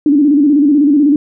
sine tone with vibrato, 290 Hz, D4, 22 cents flat, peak -6 dBFS, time 0.06-1.16 s, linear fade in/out 2 ms, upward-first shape square, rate 16 Hz, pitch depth 78 cents each way, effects none

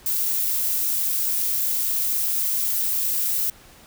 violet noise, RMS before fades -23 dBFS, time 0.06-3.5 s, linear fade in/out 2 ms, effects pink hiss -49 dBFS RMS until 3.86 s

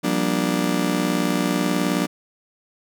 35% pulse chord, G minor seventh, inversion third, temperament just, 176.4 / 196 / 235.2 / 294 Hz, F3 / G3 / Bb3 / D4, +18 / 0 / +16 / +2 cents, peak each -23 / -26 / -24 / -22 dBFS, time 0.03-2.07 s, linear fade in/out 20 ms, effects none

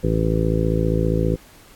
harmonic tone, 55 Hz, A1, in tune, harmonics 1 / 2 / 3 / 4 / 5 / 6 / 7 / 8 / 9, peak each -23 / -24 / -22 / -34 / -27 / -29 / -26 / -31 / -26 dBFS, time 0.03-1.36 s, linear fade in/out 10 ms, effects pink hiss -49 dBFS RMS until 1.75 s + AAC 64 kbps

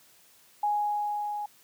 sine tone with level ramp, 831 Hz, G#5, 1 cent sharp, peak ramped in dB -23 to -31 dBFS, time 0.63-1.46 s, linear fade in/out 5 ms, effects white hiss -59 dBFS RMS until 1.63 s + high-pass 80 Hz 12 dB/octave

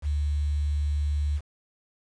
sine tone with quantisation, 73.42 Hz, D2, in tune, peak -23 dBFS, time 0.02-1.41 s, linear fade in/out 50 ms, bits 8, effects resampled to 22050 Hz

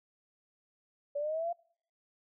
sine linear sweep, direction up, 567 to 698 Hz, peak -31 dBFS, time 1.15-1.53 s, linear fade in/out 10 ms, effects noise-tail reverb RT60 0.6 s tail -26 dB re dry

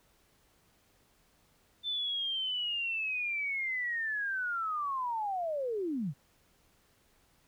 sine linear sweep, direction down, 3557 to 122.6 Hz, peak -31 dBFS, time 1.83-6.14 s, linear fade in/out 50 ms, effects pink hiss -68 dBFS RMS until 7.47 s

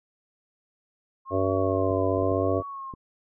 sine tone with vibrato, 1066 Hz, C6, 32 cents sharp, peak -34 dBFS, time 1.25-2.95 s, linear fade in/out 50 ms, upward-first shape triangle, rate 0.91 Hz, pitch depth 99 cents each way
harmonic tone, 95.4 Hz, G2, 47 cents flat, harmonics 1 / 3 / 4 / 5 / 6 / 7, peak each -29 / -29 / -29 / -29 / -29 / -29 dBFS, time 1.3-2.63 s, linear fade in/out 50 ms
clicks, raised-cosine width 3 ms, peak -27 dBFS, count 6, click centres 1.91 / 2.179 / 2.228 / 2.317 / 2.602 / 2.938 s
effects none

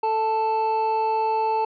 triangle tone pair together, 441.8 / 880 Hz, A4 / A5, +7 / 0 cents, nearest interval octave, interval 1193 cents, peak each -24 / -19 dBFS, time 0.03-1.65 s, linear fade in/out 5 ms, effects resampled to 11025 Hz

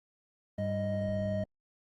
triangle tone cluster, 101.4 / 197 / 624 Hz, G#2 / G3 / D#5, -41 / +9 / +5 cents, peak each -33 / -33 / -31 dBFS, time 0.58-1.44 s, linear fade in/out 5 ms, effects Opus 24 kbps

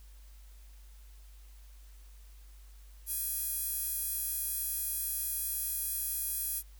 sawtooth tone with high-pass filter, 830.6 Hz, G#5, in tune, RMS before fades -35 dBFS, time 3.06-6.63 s, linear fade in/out 50 ms, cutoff 11000 Hz, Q 1.8, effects added 50 Hz sine -50 dBFS peak until 6.79 s + white hiss -64 dBFS RMS until 6.79 s

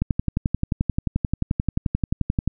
click train, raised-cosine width 5 ms, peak -8 dBFS, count 29, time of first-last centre 0.02-2.476 s, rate 11.4 Hz, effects none

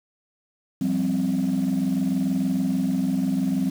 sine chord, F suspended second, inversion none, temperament equal with one note detuned, 174.61 / 195.21 / 261.6 Hz, F3 / G3 / C4, 0 / -7 / 0 cents, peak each -26 / -23 / -22 dBFS, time 0.81-3.7 s, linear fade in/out 5 ms, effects tanh soft clip ceiling -16 dBFS + 7-bit

